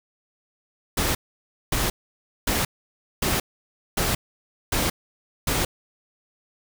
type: noise bursts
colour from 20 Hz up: pink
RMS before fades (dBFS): -23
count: 7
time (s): 0.97-5.65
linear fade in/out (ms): 5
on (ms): 180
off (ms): 570
effects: none